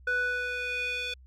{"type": "tone with band-pass filter sweep", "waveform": "square", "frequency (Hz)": 494.4, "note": "B4", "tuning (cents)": 2, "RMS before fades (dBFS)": -31, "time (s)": [0.07, 1.14], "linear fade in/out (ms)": 5, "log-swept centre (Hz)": [1400, 3100], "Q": 3.8, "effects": ["added 64 Hz sine -50 dBFS peak until 1.26 s"]}